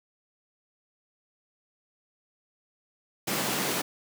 pink high-pass noise, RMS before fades -29 dBFS, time 3.27-3.82 s, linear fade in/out 10 ms, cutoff 150 Hz, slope 24 dB/octave, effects none

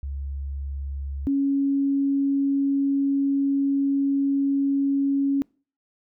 sine tone pair in turn, 69.3 / 277.2 Hz, C#2 / C#4, 0 / 0 cents, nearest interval 2 octaves, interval 2400 cents, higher second, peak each -28 / -19 dBFS, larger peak second, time 0.03-1.27 / 1.27-5.42 s, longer second, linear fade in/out 0 ms, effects noise-tail reverb RT60 0.4 s tail -26 dB re dry

